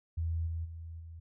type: tone with level steps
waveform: sine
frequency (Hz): 82.41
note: E2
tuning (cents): 0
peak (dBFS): -30 / -33 / -41 / -44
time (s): 0.17-1.2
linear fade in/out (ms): 10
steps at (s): 0.46 / 0.64 / 0.99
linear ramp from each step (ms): 20
effects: none